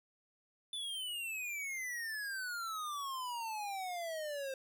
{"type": "exponential sweep", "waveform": "square", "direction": "down", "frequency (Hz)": [3520, 526], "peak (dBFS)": -39, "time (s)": [0.73, 4.54], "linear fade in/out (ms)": 2, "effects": []}